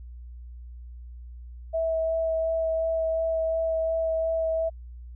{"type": "tone with vibrato", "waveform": "sine", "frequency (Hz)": 650, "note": "E5", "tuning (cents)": -24, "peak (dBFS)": -23, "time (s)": [1.73, 4.7], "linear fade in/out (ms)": 20, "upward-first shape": "sine", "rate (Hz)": 2.8, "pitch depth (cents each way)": 10, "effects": ["added 60 Hz sine -39 dBFS peak until 5.15 s"]}